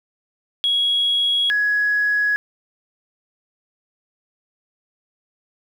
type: tone pair in turn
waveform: sine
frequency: 3322 / 1675.5 Hz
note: G#7 / G#6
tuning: 0 / +15 cents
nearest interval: octave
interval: 1185 cents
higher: first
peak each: -15 dBFS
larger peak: neither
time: 0.64-1.5 / 1.5-2.36 s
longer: neither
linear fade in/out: 0 ms
effects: tanh soft clip ceiling -11 dBFS + 8-bit